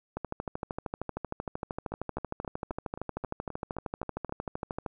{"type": "two click trains", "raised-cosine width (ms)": 1, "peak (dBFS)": [-24, -19], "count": [10, 62], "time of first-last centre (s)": [[1.92, 4.295], [0.17, 4.862]], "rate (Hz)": [3.79, 13], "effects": []}